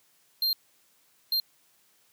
square tone bursts at uneven times, 4186 Hz, C8, in tune, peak -24 dBFS, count 2, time 0.42-0.53 / 1.32-1.4 s, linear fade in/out 2 ms, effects white hiss -65 dBFS RMS until 2.12 s + high-pass 100 Hz 12 dB/octave

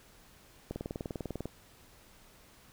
click train, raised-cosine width 2 ms, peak -23 dBFS, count 16, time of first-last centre 0.71-1.456 s, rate 20.1 Hz, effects pink hiss -59 dBFS RMS until 2.72 s

